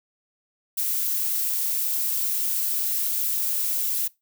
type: noise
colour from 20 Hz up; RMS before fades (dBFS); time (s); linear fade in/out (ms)
violet; -25; 0.77-4.08; 10
effects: noise-tail reverb RT60 0.2 s tail -21 dB re dry